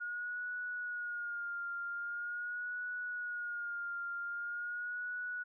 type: tone with vibrato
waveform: sine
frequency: 1433 Hz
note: F6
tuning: 44 cents sharp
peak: -37 dBFS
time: 0-5.44 s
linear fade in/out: 20 ms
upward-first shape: sine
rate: 0.43 Hz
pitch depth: 45 cents each way
effects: none